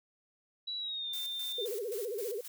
sine tone with pitch glide, 3920 to 3595 Hz, B7 to A7, -14 to +36 cents, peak -35 dBFS, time 0.67-1.66 s, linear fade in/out 10 ms, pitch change -150 cents, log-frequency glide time 0.78-1.1 s
blue noise with tremolo, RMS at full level -44 dBFS, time 1.13-2.48 s, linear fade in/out 5 ms, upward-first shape square, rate 3.8 Hz, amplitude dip 65%
sine tone with vibrato, 440 Hz, A4, in tune, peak -34 dBFS, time 1.58-2.41 s, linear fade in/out 5 ms, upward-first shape sine, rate 15 Hz, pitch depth 210 cents each way
effects none

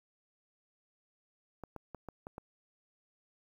clicks, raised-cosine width 1 ms, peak -29 dBFS, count 6, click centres 1.637 / 1.763 / 1.947 / 2.087 / 2.269 / 2.381 s, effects 10-bit

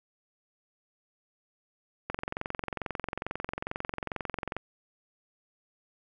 click train, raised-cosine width 0.5 ms, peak -17 dBFS, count 56, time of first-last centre 2.1-4.566 s, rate 22.3 Hz, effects none

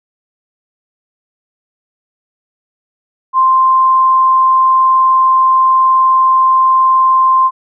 sine tone, 1046.5 Hz, C6, in tune, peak -6 dBFS, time 3.33-7.51 s, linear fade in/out 50 ms, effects none

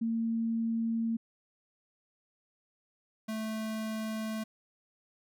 sine / square tone pair in turn, 227.8 / 219.1 Hz, A#3 / A3, -40 / -7 cents, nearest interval minor second, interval 67 cents, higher first, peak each -28 / -34 dBFS, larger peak first, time 0.01-1.17 / 3.28-4.44 s, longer neither, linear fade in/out 10 ms, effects none

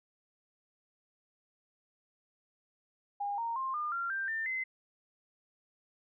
sine tone with pitch steps, 811 / 926.2 / 1057.8 / 1208.1 / 1379.8 / 1575.8 / 1799.7 / 2055 Hz, G#5 / A#5 / C6 / D6 / F6 / G6 / A6 / C7, -41 / -11 / +19 / +49 / -21 / +9 / +39 / -32 cents, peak -32 dBFS, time 3.2-4.64 s, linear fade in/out 10 ms, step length 180 ms, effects none

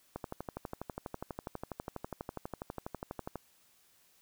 click train, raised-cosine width 1 ms, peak -24 dBFS, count 40, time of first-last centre 0.16-3.357 s, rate 12.2 Hz, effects white hiss -67 dBFS RMS until 4.21 s

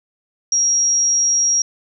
sine tone, 5650 Hz, F8, 19 cents sharp, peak -13 dBFS, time 0.52-1.62 s, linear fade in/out 2 ms, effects none

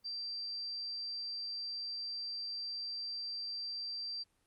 sine tone, 4699 Hz, D8, in tune, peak -38 dBFS, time 0.04-4.24 s, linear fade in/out 20 ms, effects pink hiss -75 dBFS RMS until 4.46 s + Opus 24 kbps

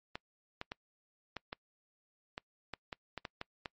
clicks, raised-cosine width 0.3 ms, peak -23 dBFS, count 12, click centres 0.155 / 0.614 / 0.719 / 1.367 / 1.529 / 2.379 / 2.737 / 2.928 / 3.177 / 3.252 / 3.414 / 3.658 s, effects noise-tail reverb RT60 0.1 s tail -26 dB re dry + MP3 32 kbps

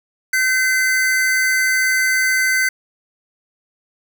square tone pair together, 1537.4 / 2050 Hz, G6 / C7, -34 / -36 cents, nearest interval perfect fourth, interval 498 cents, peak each -18 dBFS, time 0.33-2.69 s, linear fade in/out 5 ms, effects none

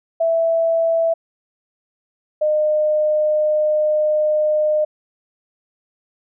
sine tone pair in turn, 660 / 609.7 Hz, E5 / D#5, +2 / -35 cents, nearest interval minor second, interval 137 cents, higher first, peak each -14 dBFS, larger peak neither, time 0.2-1.14 / 2.41-4.85 s, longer second, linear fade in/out 10 ms, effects none

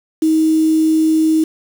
sine tone with quantisation, 316.4 Hz, D#4, 29 cents sharp, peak -10 dBFS, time 0.22-1.44 s, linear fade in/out 5 ms, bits 5, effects none

